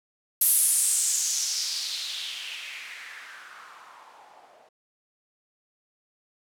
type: noise with low-pass filter sweep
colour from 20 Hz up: violet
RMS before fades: -29 dBFS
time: 0.41-4.69 s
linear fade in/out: 5 ms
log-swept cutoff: 12000 to 620 Hz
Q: 3.4
effects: none